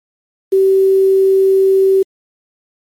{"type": "tone with quantisation", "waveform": "sine", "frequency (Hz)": 384.9, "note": "G4", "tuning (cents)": -32, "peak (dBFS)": -7, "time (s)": [0.52, 2.03], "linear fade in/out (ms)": 10, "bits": 6, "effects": ["MP3 64 kbps"]}